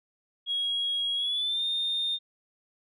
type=tone with pitch glide; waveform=sine; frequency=3301 to 3642 Hz; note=G#7 to A#7; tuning=-11 to -41 cents; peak=-25 dBFS; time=0.46-2.19 s; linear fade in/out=50 ms; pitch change=+170 cents; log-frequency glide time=1.16-1.64 s; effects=tanh soft clip ceiling -22 dBFS